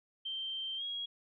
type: tone with pitch glide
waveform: sine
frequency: 3136 to 3301 Hz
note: G7 to G#7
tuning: 0 to -11 cents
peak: -36 dBFS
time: 0.25-1.06 s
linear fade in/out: 10 ms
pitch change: +89 cents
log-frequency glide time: 0.77-0.83 s
effects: none